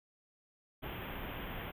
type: band-stop noise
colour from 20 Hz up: pink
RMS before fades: -42 dBFS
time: 0.82-1.72 s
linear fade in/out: 20 ms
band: 3400 to 13000 Hz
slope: 96 dB/octave
effects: resampled to 32000 Hz